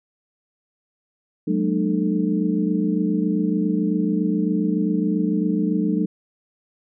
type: tone cluster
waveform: sine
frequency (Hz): 182.5 / 209.8 / 233.1 / 302.2 / 442.1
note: F#3 / G#3 / A#3 / D4 / A4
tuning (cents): -24 / +18 / 0 / +50 / +8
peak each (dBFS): -23 / -23 / -29 / -23 / -31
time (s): 1.47-6.06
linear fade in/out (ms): 10
effects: none